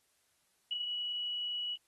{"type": "tone", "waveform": "sine", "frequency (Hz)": 2932, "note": "F#7", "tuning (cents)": -16, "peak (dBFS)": -34, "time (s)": [0.71, 1.76], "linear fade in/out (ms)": 2, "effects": ["white hiss -74 dBFS RMS until 1.87 s", "AAC 32 kbps"]}